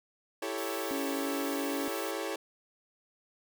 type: chord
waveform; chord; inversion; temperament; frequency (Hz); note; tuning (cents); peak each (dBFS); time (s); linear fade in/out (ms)
sawtooth; A dominant seventh; second; equal; 329.6 / 392 / 440 / 554.4; E4 / G4 / A4 / C#5; 0 / 0 / 0 / 0; -35; 0.42-2.36; 5
type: noise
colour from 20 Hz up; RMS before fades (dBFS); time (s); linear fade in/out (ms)
blue; -44; 0.58-2.11; 0
type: tone with pitch glide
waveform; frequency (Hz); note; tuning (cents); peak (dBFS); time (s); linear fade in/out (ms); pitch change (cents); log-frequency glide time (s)
sine; 277.2 to 281.4; C#4 to C#4; 0 to +26; -34; 0.91-1.88; 0; +26; 1.03-1.45
effects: none